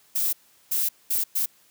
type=noise bursts at uneven times; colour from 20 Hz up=violet; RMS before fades=-24 dBFS; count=4; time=0.15-0.33 / 0.71-0.89 / 1.1-1.24 / 1.35-1.46 s; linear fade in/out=10 ms; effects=white hiss -59 dBFS RMS until 1.7 s + high-pass 80 Hz 12 dB/octave